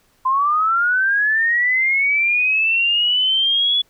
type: linear sweep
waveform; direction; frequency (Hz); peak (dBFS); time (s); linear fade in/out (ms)
sine; up; 1025 to 3424; -14; 0.25-3.82; 10
effects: pink hiss -59 dBFS RMS until 3.89 s